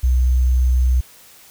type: tone with sample-and-hold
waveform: sine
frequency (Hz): 63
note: B1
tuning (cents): +35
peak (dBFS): -12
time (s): 0.03-1.01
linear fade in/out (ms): 10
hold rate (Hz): 6300
effects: white hiss -46 dBFS RMS until 1.5 s